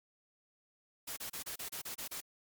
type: noise bursts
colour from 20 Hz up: white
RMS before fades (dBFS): -42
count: 9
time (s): 1.07-2.209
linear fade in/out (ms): 10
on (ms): 99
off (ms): 31
effects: Opus 48 kbps